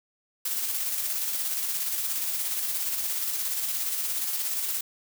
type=noise with tremolo; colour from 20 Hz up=blue; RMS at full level=-28 dBFS; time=0.45-4.81 s; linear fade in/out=5 ms; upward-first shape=square; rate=17 Hz; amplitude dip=30%; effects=none